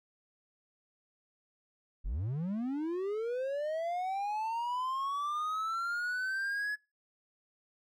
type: linear sweep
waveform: triangle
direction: up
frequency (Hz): 32.77 to 1702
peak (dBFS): -30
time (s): 2.04-6.76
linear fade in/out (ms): 20
effects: noise-tail reverb RT60 0.3 s tail -26 dB re dry